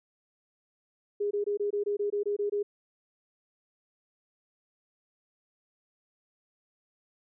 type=tone bursts; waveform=sine; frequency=410 Hz; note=G#4; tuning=22 cents flat; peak=-26 dBFS; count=11; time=1.2-2.63 s; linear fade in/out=10 ms; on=110 ms; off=22 ms; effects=none